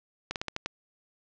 slowing click train, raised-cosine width 0.2 ms, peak -14 dBFS, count 6, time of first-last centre 0.31-0.66 s, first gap 48 ms, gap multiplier 1.19, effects low-pass 6000 Hz 12 dB/octave

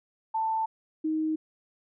sine tone pair in turn, 887 / 313.6 Hz, A5 / D#4, +14 / +14 cents, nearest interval octave + tritone, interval 1800 cents, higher first, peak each -25 dBFS, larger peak neither, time 0.34-0.66 / 1.04-1.36 s, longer neither, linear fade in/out 10 ms, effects none

